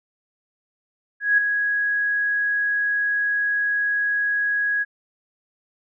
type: tone with ADSR envelope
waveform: sine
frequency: 1661.2 Hz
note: G#6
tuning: in tune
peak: -12 dBFS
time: 1.2-4.85 s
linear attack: 180 ms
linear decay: 4 ms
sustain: -7 dB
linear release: 32 ms
effects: none